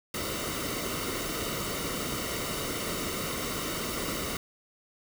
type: noise with comb filter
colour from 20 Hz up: pink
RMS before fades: -33 dBFS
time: 0.14-4.37 s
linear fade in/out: 2 ms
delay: 1.2 ms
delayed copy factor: -0.65
effects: none